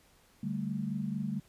sine chord, D suspended fourth, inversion none, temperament just, 146.83 / 195.78 / 220.2 Hz, D3 / G3 / A3, 0 / -2 / +2 cents, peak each -38 / -35 / -36 dBFS, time 0.43-1.4 s, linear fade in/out 5 ms, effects pink hiss -64 dBFS RMS until 1.48 s + resampled to 32000 Hz

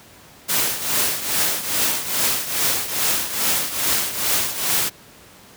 white noise with tremolo, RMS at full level -18 dBFS, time 0.48-4.9 s, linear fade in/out 20 ms, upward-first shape triangle, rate 2.4 Hz, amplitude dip 75%, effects pink hiss -46 dBFS RMS until 5.56 s + high-pass 80 Hz 12 dB/octave

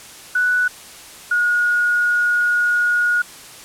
sine tone pair in turn, 1480 / 1443.7 Hz, F#6 / F#6, 0 / -43 cents, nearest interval unison, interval 43 cents, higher first, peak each -14 dBFS, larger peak neither, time 0.35-0.68 / 1.31-3.22 s, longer second, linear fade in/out 5 ms, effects white hiss -39 dBFS RMS until 3.64 s + low-pass 11000 Hz 12 dB/octave

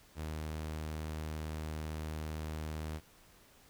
sawtooth tone, 77.78 Hz, D#2, in tune, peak -34 dBFS, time 0.15-3.01 s, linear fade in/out 50 ms, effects pink hiss -62 dBFS RMS until 3.69 s

